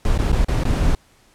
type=noise with dropouts; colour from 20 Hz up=brown; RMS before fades=-17 dBFS; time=0.05-0.95 s; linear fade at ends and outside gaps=1 ms; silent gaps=0.177-0.188 / 0.318-0.328 / 0.446-0.484 / 0.636-0.652 s; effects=pink hiss -55 dBFS RMS until 1.34 s + low-pass 11000 Hz 12 dB/octave